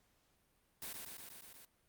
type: noise with echo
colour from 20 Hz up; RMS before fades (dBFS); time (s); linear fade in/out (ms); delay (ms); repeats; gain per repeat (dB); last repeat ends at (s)
white; -45; 0.82-0.93; 2; 120; 6; -2; 1.65
effects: pink hiss -75 dBFS RMS until 1.88 s + Opus 48 kbps